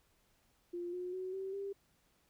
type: tone with pitch steps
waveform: sine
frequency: 349.2 / 360.5 / 372.1 / 384.1 / 396.5 Hz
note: F4 / F#4 / F#4 / G4 / G4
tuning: 0 / -45 / +10 / -35 / +20 cents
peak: -38 dBFS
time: 0.73-1.73 s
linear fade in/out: 10 ms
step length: 200 ms
effects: pink hiss -73 dBFS RMS until 2.29 s